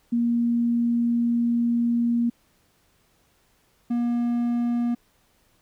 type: tone pair in turn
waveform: sine / triangle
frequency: 236 / 238.5 Hz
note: A#3 / A#3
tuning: +22 / +40 cents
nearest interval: unison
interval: 18 cents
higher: second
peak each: -19 dBFS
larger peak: neither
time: 0.12-2.3 / 3.9-4.95 s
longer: first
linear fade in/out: 10 ms
effects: pink hiss -64 dBFS RMS until 5.61 s